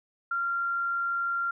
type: tone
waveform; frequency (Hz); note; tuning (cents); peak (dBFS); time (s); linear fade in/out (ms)
sine; 1383; F6; -17; -26; 0.31-1.51; 5
effects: none